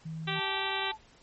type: tone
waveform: sine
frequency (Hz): 160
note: D#3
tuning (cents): +49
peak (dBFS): -35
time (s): 0.05-0.4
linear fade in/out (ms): 10
type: harmonic tone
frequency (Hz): 388.8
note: G4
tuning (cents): -14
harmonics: 1 / 2 / 3 / 4 / 5 / 6 / 7 / 8 / 9 / 10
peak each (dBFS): -39 / -39 / -39 / -39 / -39 / -39 / -39 / -39 / -39 / -39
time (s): 0.27-0.92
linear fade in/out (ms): 10
type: tone with vibrato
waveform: sine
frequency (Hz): 870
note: A5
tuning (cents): -20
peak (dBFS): -37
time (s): 0.34-0.98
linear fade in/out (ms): 50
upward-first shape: sine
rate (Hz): 4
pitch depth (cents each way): 11
effects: pink hiss -59 dBFS RMS until 1.22 s + MP3 32 kbps